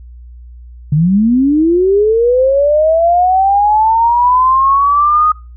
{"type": "linear sweep", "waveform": "sine", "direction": "up", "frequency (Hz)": [140.9, 1249], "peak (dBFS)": -7, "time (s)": [0.92, 5.32], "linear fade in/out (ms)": 5, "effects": ["noise-tail reverb RT60 0.3 s tail -22 dB re dry", "added 60 Hz sine -31 dBFS peak until 5.56 s"]}